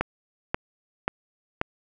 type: click train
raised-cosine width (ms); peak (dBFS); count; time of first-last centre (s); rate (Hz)
0.5; -8; 4; 0.01-1.614; 1.87
effects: none